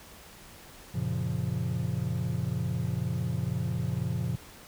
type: chord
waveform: triangle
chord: Gb major seventh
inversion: none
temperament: equal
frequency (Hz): 92.5 / 116.54 / 138.59 / 174.61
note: Gb2 / Bb2 / Db3 / F3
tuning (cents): 0 / 0 / 0 / 0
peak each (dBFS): -34 / -30 / -31 / -32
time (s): 0.94-4.36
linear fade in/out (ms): 10
effects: pink hiss -50 dBFS RMS until 4.67 s